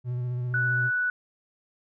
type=tone with vibrato; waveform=triangle; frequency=123.47 Hz; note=B2; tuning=in tune; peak=-25 dBFS; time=0.04-0.91 s; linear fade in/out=50 ms; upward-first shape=square; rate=15 Hz; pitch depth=19 cents each way
type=tone; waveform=sine; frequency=1480 Hz; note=F#6; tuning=in tune; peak=-23 dBFS; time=0.54-1.1 s; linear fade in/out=2 ms
effects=none